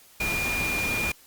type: tone in noise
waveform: sine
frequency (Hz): 2416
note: D7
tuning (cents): +48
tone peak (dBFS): -26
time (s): 0.2-1.12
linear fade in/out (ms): 5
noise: pink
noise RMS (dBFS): -31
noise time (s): 0.2-1.12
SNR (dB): +2
effects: white hiss -54 dBFS RMS until 1.26 s + Opus 48 kbps